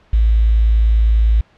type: tone with quantisation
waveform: sine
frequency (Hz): 55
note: A1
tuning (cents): 0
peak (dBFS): -9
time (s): 0.13-1.41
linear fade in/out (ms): 5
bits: 6
effects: pink hiss -52 dBFS RMS until 1.57 s + low-pass 3000 Hz 12 dB/octave